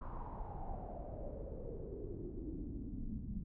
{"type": "noise with low-pass filter sweep", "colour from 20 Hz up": "brown", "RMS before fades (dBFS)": -44, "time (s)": [0.01, 3.44], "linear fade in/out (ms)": 10, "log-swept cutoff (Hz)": [1100, 200], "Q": 6.3, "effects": []}